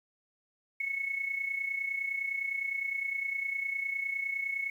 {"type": "tone with amplitude modulation", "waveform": "sine", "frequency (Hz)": 2200, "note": "C#7", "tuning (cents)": -14, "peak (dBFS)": -28, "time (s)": [0.8, 4.7], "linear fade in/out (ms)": 5, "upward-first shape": "sine", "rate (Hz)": 29.8, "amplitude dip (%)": 65, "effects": ["10-bit"]}